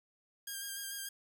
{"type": "tone with vibrato", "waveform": "5% pulse", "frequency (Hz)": 1608, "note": "G6", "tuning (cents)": 44, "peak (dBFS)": -29, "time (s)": [0.47, 1.09], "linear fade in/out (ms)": 5, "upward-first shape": "square", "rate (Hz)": 6.8, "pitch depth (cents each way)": 18, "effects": []}